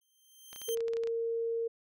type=tone with exponential growth; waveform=10% pulse; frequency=3143 Hz; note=G7; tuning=4 cents sharp; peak=-28 dBFS; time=0.01-0.75 s; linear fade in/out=5 ms; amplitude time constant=160 ms
type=clicks; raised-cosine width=0.2 ms; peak=-29 dBFS; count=11; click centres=0.53 / 0.561 / 0.617 / 0.689 / 0.773 / 0.806 / 0.882 / 0.935 / 0.969 / 1.036 / 1.073 s
type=tone; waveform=sine; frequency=459.9 Hz; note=A#4; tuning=23 cents flat; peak=-30 dBFS; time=0.68-1.68 s; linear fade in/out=10 ms
effects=none